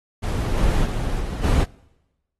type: noise with level steps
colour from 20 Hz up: brown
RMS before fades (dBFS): -22 / -19 / -24 / -27 / -17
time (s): 0.22-1.65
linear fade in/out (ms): 20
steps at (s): 0.57 / 0.85 / 1.2 / 1.43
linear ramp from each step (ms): 10
effects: noise-tail reverb RT60 1.0 s tail -24 dB re dry + AAC 32 kbps